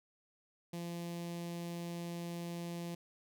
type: tone with notch filter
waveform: sawtooth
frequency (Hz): 171.5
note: F3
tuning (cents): -31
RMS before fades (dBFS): -42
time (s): 0.73-2.95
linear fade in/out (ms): 5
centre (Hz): 1400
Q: 1.2
effects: none